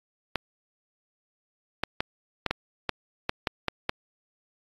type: clicks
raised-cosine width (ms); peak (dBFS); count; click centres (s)
0.3; -9; 10; 0.357 / 1.836 / 2.005 / 2.463 / 2.51 / 2.893 / 3.294 / 3.472 / 3.683 / 3.894
effects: AAC 32 kbps